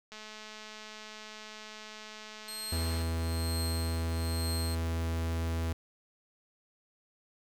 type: click train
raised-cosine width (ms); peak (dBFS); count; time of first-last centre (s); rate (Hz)
0.2; -29; 624; 0.12-3.018; 215
type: tone with tremolo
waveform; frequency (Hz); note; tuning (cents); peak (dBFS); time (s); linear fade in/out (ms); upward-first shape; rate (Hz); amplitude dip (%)
25% pulse; 4209; C8; +9; -31; 2.48-4.75; 2; triangle; 1.1; 90
type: tone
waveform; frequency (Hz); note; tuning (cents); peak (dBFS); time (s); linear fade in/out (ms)
45% pulse; 82.41; E2; 0; -30; 2.72-5.73; 5
effects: none